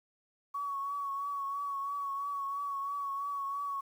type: tone with vibrato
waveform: sine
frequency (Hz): 1121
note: C#6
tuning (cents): +19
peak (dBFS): -33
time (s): 0.54-3.81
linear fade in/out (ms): 10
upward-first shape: triangle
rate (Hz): 3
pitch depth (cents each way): 38
effects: 10-bit